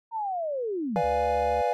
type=linear sweep; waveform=sine; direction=down; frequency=932.3 to 130.81 Hz; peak=-27 dBFS; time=0.11-1.03 s; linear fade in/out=50 ms
type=chord; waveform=triangle; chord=B diminished seventh; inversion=none; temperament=equal; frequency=493.9 / 587.3 / 698.5 / 830.6 Hz; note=B4 / D5 / F5 / Ab5; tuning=0 / 0 / 0 / 0 cents; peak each=-26 / -28 / -26 / -26 dBFS; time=0.96-1.73 s; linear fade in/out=0 ms
type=harmonic tone; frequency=73 Hz; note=D2; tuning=10 cents flat; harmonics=1 / 3 / 5 / 7 / 9; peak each=-36 / -45 / -50 / -59 / -62 dBFS; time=1.03-1.62 s; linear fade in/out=10 ms
effects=none